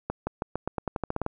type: accelerating click train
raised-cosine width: 1 ms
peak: -14 dBFS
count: 13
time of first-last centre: 0.1-1.264 s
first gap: 170 ms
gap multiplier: 0.89
effects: none